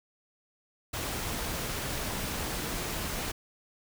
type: noise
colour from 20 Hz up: pink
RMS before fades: -34 dBFS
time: 0.93-3.32 s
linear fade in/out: 10 ms
effects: none